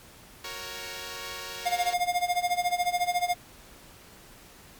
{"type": "chord", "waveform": "5% pulse", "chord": "F# major", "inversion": "none", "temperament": "equal", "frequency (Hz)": [370, 466.2, 554.4], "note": ["F#4", "A#4", "C#5"], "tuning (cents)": [0, 0, 0], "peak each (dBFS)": [-32, -28, -28], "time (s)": [0.44, 1.94], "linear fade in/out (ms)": 5}
{"type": "tone with tremolo", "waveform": "square", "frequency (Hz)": 710, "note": "F5", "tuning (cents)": 28, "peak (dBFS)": -22, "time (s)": [1.65, 3.35], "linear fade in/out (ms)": 20, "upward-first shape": "sine", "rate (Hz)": 14, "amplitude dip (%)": 85}
{"effects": ["pink hiss -51 dBFS RMS until 4.79 s", "MP3 96 kbps"]}